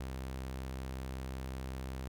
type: tone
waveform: sawtooth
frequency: 65.41 Hz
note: C2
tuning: in tune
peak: -35 dBFS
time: 0-2.08 s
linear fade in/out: 5 ms
effects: none